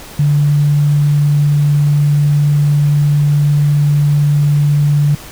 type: tone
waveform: sine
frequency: 146 Hz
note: D3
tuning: 10 cents flat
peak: -8 dBFS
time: 0.19-5.15 s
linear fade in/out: 5 ms
effects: pink hiss -33 dBFS RMS until 5.31 s